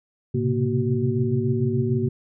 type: tone cluster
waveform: sine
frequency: 110.4 / 127.5 / 134.4 / 234.9 / 375.8 Hz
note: A2 / C3 / C3 / A#3 / F#4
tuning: +6 / -44 / +47 / +13 / +27 cents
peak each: -26 dBFS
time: 0.34-2.09 s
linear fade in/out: 10 ms
effects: none